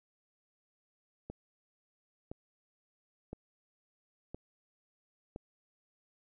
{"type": "click train", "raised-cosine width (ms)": 2, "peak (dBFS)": -28, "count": 5, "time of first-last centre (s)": [1.3, 5.361], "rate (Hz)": 0.985, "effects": []}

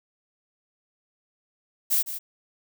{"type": "noise with echo", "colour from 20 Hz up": "violet", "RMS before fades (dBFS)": -22, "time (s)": [1.9, 2.03], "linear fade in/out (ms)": 20, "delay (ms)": 160, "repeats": 1, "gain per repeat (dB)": -11, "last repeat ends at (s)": 2.19, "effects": []}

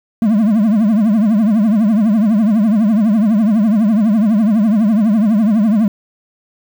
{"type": "tone with vibrato", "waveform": "triangle", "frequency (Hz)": 214.8, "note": "A3", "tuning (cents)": -41, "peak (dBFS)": -7, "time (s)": [0.22, 5.88], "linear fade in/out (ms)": 2, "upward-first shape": "triangle", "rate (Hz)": 12, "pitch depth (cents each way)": 180, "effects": ["7-bit"]}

